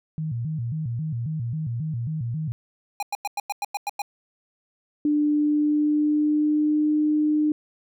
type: tone with vibrato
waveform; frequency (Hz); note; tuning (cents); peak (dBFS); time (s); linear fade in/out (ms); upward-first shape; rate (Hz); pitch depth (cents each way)
sine; 136; C#3; -33; -25; 0.18-2.52; 0; square; 3.7; 250
type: tone bursts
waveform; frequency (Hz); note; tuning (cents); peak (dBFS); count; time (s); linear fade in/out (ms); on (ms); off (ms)
square; 816; G#5; -31; -25; 9; 3-4.019; 2; 27; 97
type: tone with pitch glide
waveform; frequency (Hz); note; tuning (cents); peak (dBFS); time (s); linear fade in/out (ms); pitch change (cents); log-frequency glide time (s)
sine; 297 to 302.7; D4 to D#4; +20 to -48; -18; 5.05-7.52; 2; +32; 5.3-6.93
effects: none